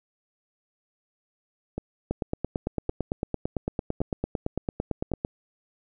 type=two click trains; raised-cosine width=2 ms; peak=-13 / -17 dBFS; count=29 / 4; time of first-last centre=2.11-5.249 / 1.78-5.117 s; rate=8.92 / 0.899 Hz; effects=none